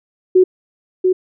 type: tone with echo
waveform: sine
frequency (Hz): 370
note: F#4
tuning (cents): 0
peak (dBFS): -6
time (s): 0.35-0.44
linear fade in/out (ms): 10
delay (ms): 690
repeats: 1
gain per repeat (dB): -4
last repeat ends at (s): 1.13
effects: none